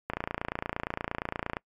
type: click train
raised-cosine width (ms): 0.5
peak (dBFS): -15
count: 43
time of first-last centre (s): 0.1-1.569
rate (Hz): 28.6
effects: noise-tail reverb RT60 0.1 s tail -25 dB re dry + MP3 96 kbps